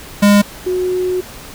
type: tone pair in turn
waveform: square / sine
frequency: 204 / 365.9 Hz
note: G#3 / F#4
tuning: -31 / -19 cents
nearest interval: minor seventh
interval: 1012 cents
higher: second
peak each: -7 / -14 dBFS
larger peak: first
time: 0.22-0.42 / 0.66-1.21 s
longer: second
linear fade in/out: 10 ms
effects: pink hiss -34 dBFS RMS until 1.54 s